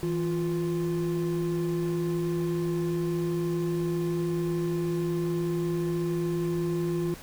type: tone pair together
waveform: triangle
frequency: 164.33 / 349.2 Hz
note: E3 / F4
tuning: -5 / 0 cents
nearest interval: octave + minor second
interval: 1305 cents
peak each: -27 / -26 dBFS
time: 0.03-7.14 s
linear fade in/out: 0 ms
effects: pink hiss -46 dBFS RMS until 7.22 s